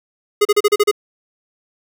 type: tone bursts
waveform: square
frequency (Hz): 415.3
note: G#4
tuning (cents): 0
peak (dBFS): -10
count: 7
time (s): 0.41-0.914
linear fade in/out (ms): 10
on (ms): 42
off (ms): 35
effects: none